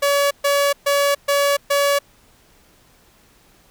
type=tone bursts; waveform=sawtooth; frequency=567 Hz; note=C#5; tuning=39 cents sharp; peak=-11 dBFS; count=5; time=0.02-1.99 s; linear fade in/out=10 ms; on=290 ms; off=130 ms; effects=pink hiss -54 dBFS RMS until 3.7 s